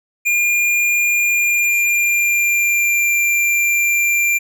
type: tone with pitch glide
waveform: square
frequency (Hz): 2411 to 2375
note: D7 to D7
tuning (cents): +45 to +19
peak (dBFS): -14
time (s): 0.25-4.39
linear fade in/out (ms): 20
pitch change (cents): -26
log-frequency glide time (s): 1.18-3.12
effects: none